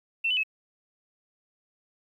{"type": "tone with pitch steps", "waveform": "sine", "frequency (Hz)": [2696, 2994, 2584], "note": ["E7", "F#7", "E7"], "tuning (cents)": [38, 20, -35], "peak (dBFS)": -23, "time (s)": [0.24, 0.435], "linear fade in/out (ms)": 10, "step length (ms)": 65, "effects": ["10-bit"]}